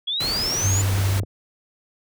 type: linear sweep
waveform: sine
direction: up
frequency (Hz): 3289 to 7090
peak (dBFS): -22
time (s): 0.07-0.82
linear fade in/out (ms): 10
type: noise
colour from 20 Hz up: pink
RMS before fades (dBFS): -29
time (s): 0.2-1.2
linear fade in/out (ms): 5
type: tone with vibrato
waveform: sine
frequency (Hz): 97.5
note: G2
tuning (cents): -9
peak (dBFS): -18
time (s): 0.61-1.25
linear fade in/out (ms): 50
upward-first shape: sine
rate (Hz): 5.8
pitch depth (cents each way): 17
type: clicks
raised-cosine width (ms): 2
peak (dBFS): -18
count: 2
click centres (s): 1.201 / 1.234
effects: none